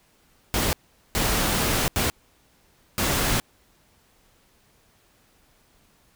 pink noise bursts at uneven times, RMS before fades -23 dBFS, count 4, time 0.54-0.73 / 1.15-1.88 / 1.96-2.1 / 2.98-3.4 s, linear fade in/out 0 ms, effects pink hiss -61 dBFS RMS until 6.15 s

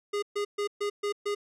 square tone bursts, 410 Hz, G#4, 22 cents flat, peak -28 dBFS, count 6, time 0.13-1.35 s, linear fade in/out 10 ms, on 95 ms, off 130 ms, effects low-pass 8000 Hz 12 dB/octave

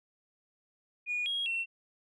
sine tone with pitch steps, 2449 / 3283 / 2712 Hz, D#7 / G#7 / E7, -28 / -21 / +49 cents, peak -29 dBFS, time 1.06-1.66 s, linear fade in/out 50 ms, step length 200 ms, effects tanh soft clip ceiling -26 dBFS

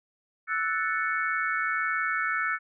sine chord, F# minor seventh, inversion third, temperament equal, 1318.5 / 1480 / 1760 / 2217 Hz, E6 / F#6 / A6 / C#7, 0 / 0 / 0 / 0 cents, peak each -30 / -30 / -31 / -33 dBFS, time 0.47-2.59 s, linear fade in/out 50 ms, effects none

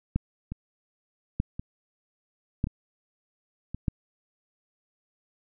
two click trains, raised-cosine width 5 ms, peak -12 / -21 dBFS, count 4 / 4, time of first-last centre 0.16-3.882 / 0.52-3.746 s, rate 0.806 / 0.93 Hz, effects none

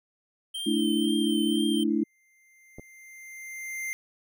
square tone with vibrato, 3136 Hz, G7, in tune, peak -32 dBFS, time 0.54-1.84 s, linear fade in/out 10 ms, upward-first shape triangle, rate 2 Hz, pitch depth 34 cents each way
sine chord, A suspended fourth, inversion none, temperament equal, 220 / 293.7 / 329.6 Hz, A3 / D4 / E4, 0 / 0 / 0 cents, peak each -27 dBFS, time 0.66-2.04 s, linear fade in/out 10 ms
square tone with exponential growth, 2093 Hz, C7, in tune, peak -30 dBFS, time 1.9-3.93 s, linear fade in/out 0 ms, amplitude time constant 440 ms
clicks, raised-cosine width 2 ms, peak -29 dBFS, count 2, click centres 2.785 / 2.796 s
effects none

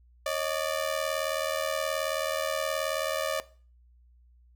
sawtooth ring-modulated tone, 587.3 Hz, D5, in tune, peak -21 dBFS, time 0.26-3.4 s, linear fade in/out 0 ms, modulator 39.4 Hz, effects noise-tail reverb RT60 0.4 s tail -18 dB re dry + added 60 Hz sine -56 dBFS peak until 4.55 s

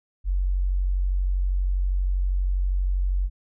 sine tone, 46.25 Hz, F#1, in tune, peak -20 dBFS, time 0.24-3.3 s, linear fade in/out 50 ms, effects none

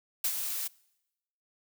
blue noise with ADSR envelope, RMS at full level -27 dBFS, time 0.24-0.68 s, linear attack 5 ms, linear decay 68 ms, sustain -7 dB, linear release 10 ms, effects noise-tail reverb RT60 0.9 s tail -24 dB re dry

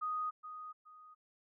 sine tone with echo, 1244.5 Hz, D#6, in tune, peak -34 dBFS, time 0.01-0.31 s, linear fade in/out 20 ms, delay 420 ms, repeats 2, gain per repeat -10 dB, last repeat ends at 1.15 s, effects none

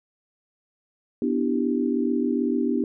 sine chord, E minor seventh, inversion second, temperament equal, 246.9 / 293.7 / 329.6 / 392 Hz, B3 / D4 / E4 / G4, 0 / 0 / 0 / 0 cents, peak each -24 / -26 / -29 / -28 dBFS, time 1.22-2.84 s, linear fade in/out 2 ms, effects none

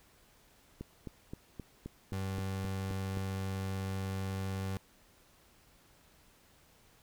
click train, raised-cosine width 3 ms, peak -28 dBFS, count 10, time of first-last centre 0.81-3.172 s, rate 3.81 Hz
30% pulse tone, 96 Hz, G2, 36 cents flat, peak -32 dBFS, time 2.13-4.77 s, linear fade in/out 0 ms
effects pink hiss -64 dBFS RMS until 7.02 s

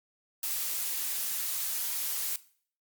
blue noise, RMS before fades -32 dBFS, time 0.43-2.36 s, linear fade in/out 2 ms, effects noise-tail reverb RT60 0.5 s tail -18 dB re dry + Opus 48 kbps

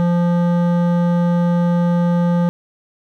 sine tone with hard clipping, 173.6 Hz, F3, 10 cents flat, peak -15 dBFS, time 0-2.49 s, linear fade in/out 0 ms, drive 13 dB, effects none

